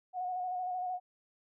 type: tone with vibrato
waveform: sine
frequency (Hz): 730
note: F#5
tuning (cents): -24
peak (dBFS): -33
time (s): 0.13-1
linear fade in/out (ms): 50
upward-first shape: square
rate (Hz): 13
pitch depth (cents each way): 24
effects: none